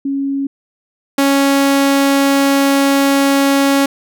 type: tone pair in turn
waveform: sine / sawtooth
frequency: 275.9 / 276.9 Hz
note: C#4 / C#4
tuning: -8 / -2 cents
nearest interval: unison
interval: 6 cents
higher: second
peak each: -15 / -6 dBFS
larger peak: second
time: 0.05-0.47 / 1.18-3.86 s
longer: second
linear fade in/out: 5 ms
effects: none